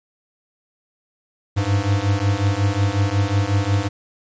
square beating tone pair, 97.4 / 102.9 Hz, G2 / G#2, -11 / -16 cents, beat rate 5.5 Hz, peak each -21 / -20 dBFS, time 1.56-3.89 s, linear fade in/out 20 ms, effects resampled to 16000 Hz + 9-bit

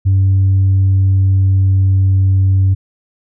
sine tone with pitch glide, 96.2 to 95.65 Hz, G2 to G2, -32 to -42 cents, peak -6 dBFS, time 0.05-2.75 s, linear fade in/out 20 ms, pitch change -10 cents, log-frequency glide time 0.39-2.31 s, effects tanh soft clip ceiling -6 dBFS

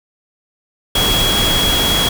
sine tone in noise, 3322 Hz, G#7, in tune, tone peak -15 dBFS, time 0.95-2.09 s, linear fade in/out 5 ms, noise pink, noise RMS -17 dBFS, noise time 0.95-2.09 s, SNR -1 dB, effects none

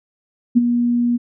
sine tone with ADSR envelope, 240 Hz, B3, 49 cents flat, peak -6 dBFS, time 0.55-1.18 s, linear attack 23 ms, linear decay 22 ms, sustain -8 dB, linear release 25 ms, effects none

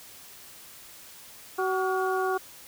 harmonic tone with a mistuned harmonic, 376.5 Hz, F#4, 30 cents sharp, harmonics 1 / 2 / 3 / 4, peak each -27 / -30 / -32 / -33 dBFS, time 1.58-2.38 s, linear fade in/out 10 ms, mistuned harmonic 4, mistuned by -87 cents, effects white hiss -48 dBFS RMS until 2.67 s

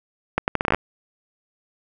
accelerating click train, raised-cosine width 0.5 ms, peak -4 dBFS, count 10, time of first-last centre 0.38-0.746 s, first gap 99 ms, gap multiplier 0.75, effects none

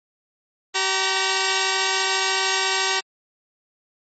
5% pulse tone pair together, 383.7 / 932.3 Hz, G4 / A#5, -37 / 0 cents, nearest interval octave + minor third, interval 1537 cents, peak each -10 dBFS, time 0.74-3.01 s, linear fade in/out 20 ms, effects MP3 32 kbps

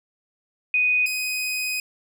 sine / sawtooth tone pair in turn, 2489 / 2505 Hz, D#7 / D#7, 0 / +11 cents, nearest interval unison, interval 11 cents, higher second, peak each -17 / -21 dBFS, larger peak first, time 0.74-1.06 / 1.06-1.8 s, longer second, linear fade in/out 2 ms, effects none

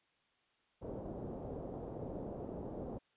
white low-pass noise, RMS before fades -44 dBFS, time 0.81-2.99 s, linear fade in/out 20 ms, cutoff 590 Hz, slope 24 dB/octave, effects white hiss -75 dBFS RMS until 3.16 s + resampled to 8000 Hz

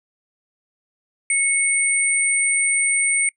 sine tone pair together, 2207 / 8835 Hz, C#7 / C#9, -8 / -7 cents, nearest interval 2 octaves, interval 2401 cents, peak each -19 dBFS, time 1.3-3.29 s, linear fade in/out 2 ms, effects noise-tail reverb RT60 0.1 s tail -25 dB re dry

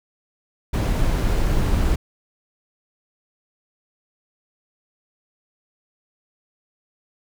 brown noise, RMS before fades -19 dBFS, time 0.73-1.96 s, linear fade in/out 10 ms, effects none

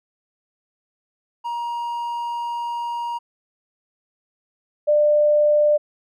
triangle / sine tone pair in turn, 946 / 595.9 Hz, A#5 / D5, +25 / +25 cents, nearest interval minor sixth, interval 800 cents, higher first, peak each -22 / -13 dBFS, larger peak second, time 1.44-3.19 / 4.87-5.78 s, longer first, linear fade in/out 20 ms, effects none

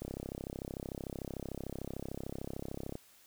click train, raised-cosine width 2 ms, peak -26 dBFS, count 99, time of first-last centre 0.02-2.954 s, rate 33.4 Hz, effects white hiss -62 dBFS RMS until 3.26 s

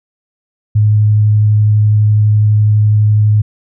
sine tone with vibrato, 106 Hz, G#2, 36 cents sharp, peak -6 dBFS, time 0.75-3.42 s, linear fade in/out 10 ms, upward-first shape triangle, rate 12 Hz, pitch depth 11 cents each way, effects none

